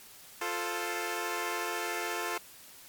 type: chord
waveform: 10% pulse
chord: F major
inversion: none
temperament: equal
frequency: 349.2 / 440 / 523.3 Hz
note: F4 / A4 / C5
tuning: 0 / 0 / 0 cents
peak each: -27 / -27 / -33 dBFS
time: 0.41-2.38 s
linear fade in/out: 5 ms
effects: white hiss -52 dBFS RMS until 2.88 s + MP3 96 kbps